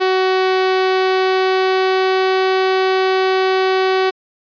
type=tone with pitch glide; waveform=sawtooth; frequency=375 to 377.6 Hz; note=F#4 to F#4; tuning=+23 to +35 cents; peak=-9 dBFS; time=0-4.11 s; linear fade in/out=20 ms; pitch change=+12 cents; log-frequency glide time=0.28-2.5 s; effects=resampled to 11025 Hz